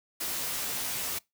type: noise with comb filter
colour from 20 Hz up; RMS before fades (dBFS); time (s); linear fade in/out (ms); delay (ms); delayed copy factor
white; -33; 0.2-1.19; 10; 15; +0.8
effects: noise-tail reverb RT60 0.2 s tail -24 dB re dry